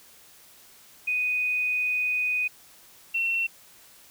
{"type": "tone pair in turn", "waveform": "sine", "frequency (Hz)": [2489, 2712], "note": ["D#7", "E7"], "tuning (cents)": [0, 49], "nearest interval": "minor second", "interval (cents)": 149, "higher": "second", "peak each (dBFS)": -23, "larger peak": "neither", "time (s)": [[1.07, 2.48], [3.14, 3.47]], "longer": "first", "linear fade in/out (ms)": 10, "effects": ["white hiss -53 dBFS RMS until 4.1 s"]}